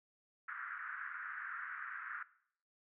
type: band-pass noise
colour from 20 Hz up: white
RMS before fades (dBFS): -45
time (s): 0.48-2.23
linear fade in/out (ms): 5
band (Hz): 1300 to 1700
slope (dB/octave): 48
effects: noise-tail reverb RT60 0.6 s tail -18 dB re dry